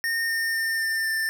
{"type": "tone with pitch steps", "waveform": "square", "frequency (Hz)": [1834, 1821.3, 1808.8, 1796.3, 1783.8], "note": ["A#6", "A#6", "A6", "A6", "A6"], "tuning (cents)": [-29, -41, 47, 35, 23], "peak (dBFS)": -24, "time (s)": [0.04, 1.29], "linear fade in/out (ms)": 0, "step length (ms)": 250, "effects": []}